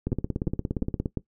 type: two click trains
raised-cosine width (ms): 3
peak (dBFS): -14 / -14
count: 18 / 4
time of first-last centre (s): 0.07-1.058 / 0.12-1.173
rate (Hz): 17.2 / 2.85
effects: noise-tail reverb RT60 0.1 s tail -17 dB re dry